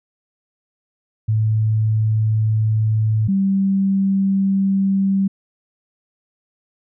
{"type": "tone pair in turn", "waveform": "sine", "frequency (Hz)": [109.2, 194.57], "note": ["A2", "G3"], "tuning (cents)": [-13, -13], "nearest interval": "minor seventh", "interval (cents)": 1000, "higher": "second", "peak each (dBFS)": -14, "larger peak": "neither", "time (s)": [[1.28, 3.28], [3.28, 5.28]], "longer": "neither", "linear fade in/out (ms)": 10, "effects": []}